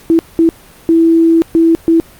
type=tone bursts at uneven times; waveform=sine; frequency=329.6 Hz; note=E4; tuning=in tune; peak=-5 dBFS; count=5; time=0.1-0.19 / 0.39-0.49 / 0.89-1.42 / 1.55-1.75 / 1.88-2 s; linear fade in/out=0 ms; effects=pink hiss -40 dBFS RMS until 2.19 s + Opus 48 kbps